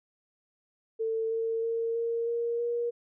sine tone with pitch steps, 447.6 / 452.8 / 458.1 / 463.4 / 468.8 / 474.2 Hz, A4 / A4 / A#4 / A#4 / A#4 / A#4, +30 / +50 / -30 / -10 / +10 / +30 cents, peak -27 dBFS, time 0.99-2.91 s, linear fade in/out 20 ms, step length 320 ms, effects none

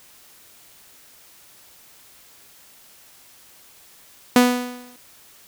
sawtooth tone with exponential decay, 246.9 Hz, B3, in tune, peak -5 dBFS, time 4.36-4.96 s, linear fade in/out 2 ms, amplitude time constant 130 ms, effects white hiss -50 dBFS RMS until 5.47 s

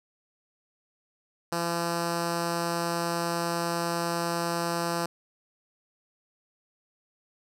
5% pulse tone with notch filter, 170 Hz, F3, 46 cents flat, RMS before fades -29 dBFS, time 1.52-5.06 s, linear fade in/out 5 ms, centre 2100 Hz, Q 1.2, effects low-pass 12000 Hz 12 dB/octave

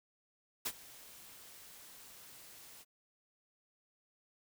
white noise with ADSR envelope, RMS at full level -35 dBFS, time 0.65-2.85 s, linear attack 11 ms, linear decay 56 ms, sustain -20 dB, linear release 38 ms, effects none

